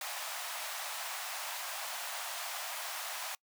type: high-pass noise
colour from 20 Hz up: pink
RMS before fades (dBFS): -40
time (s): 0.01-3.35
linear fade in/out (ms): 2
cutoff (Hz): 640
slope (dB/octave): 48
effects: noise-tail reverb RT60 0.1 s tail -26 dB re dry